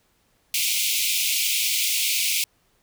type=high-pass noise; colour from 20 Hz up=pink; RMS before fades=-23 dBFS; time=0.54-2.44 s; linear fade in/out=2 ms; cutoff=2200 Hz; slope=96 dB/octave; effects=pink hiss -65 dBFS RMS until 2.82 s